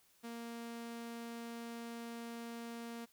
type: tone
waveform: sawtooth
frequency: 233.1 Hz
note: A#3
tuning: in tune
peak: -40 dBFS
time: 0.23-3.06 s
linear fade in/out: 20 ms
effects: white hiss -70 dBFS RMS until 3.12 s